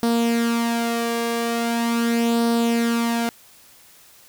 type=tone with flanger; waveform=sawtooth; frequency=233.1 Hz; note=A#3; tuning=in tune; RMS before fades=-21 dBFS; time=0.03-3.29 s; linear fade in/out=0 ms; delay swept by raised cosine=0.21 to 1.81 ms; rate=0.41 Hz; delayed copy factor=+0.55; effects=white hiss -50 dBFS RMS until 4.28 s